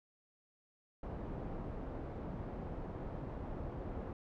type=low-pass noise; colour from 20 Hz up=pink; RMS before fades=-43 dBFS; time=1.03-4.13 s; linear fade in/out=2 ms; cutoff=720 Hz; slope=12 dB/octave; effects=none